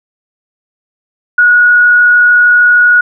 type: tone with frequency modulation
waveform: sine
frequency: 1455 Hz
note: F#6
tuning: 29 cents flat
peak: -3 dBFS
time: 1.38-3.01 s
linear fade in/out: 5 ms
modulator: 33.1 Hz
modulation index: 0.38
effects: none